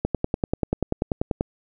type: click train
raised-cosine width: 2 ms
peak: -8 dBFS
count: 15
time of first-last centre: 0.05-1.409 s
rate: 10.3 Hz
effects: none